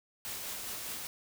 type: noise with tremolo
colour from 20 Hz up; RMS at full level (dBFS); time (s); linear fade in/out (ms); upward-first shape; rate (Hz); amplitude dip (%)
white; -39; 0.25-1.07; 0; sine; 4.9; 25
effects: none